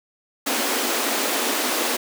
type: high-pass noise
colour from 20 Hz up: pink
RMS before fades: -23 dBFS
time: 0.46-1.97 s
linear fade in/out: 10 ms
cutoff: 230 Hz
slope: 96 dB/octave
effects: none